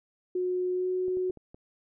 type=tone with pitch glide; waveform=sine; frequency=363.8 to 368 Hz; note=F#4 to F#4; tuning=-29 to -9 cents; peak=-26 dBFS; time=0.35-1.31 s; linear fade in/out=5 ms; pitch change=+20 cents; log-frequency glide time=0.73-0.88 s
type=clicks; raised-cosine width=2 ms; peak=-34 dBFS; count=5; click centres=1.082 / 1.171 / 1.298 / 1.373 / 1.545 s
effects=none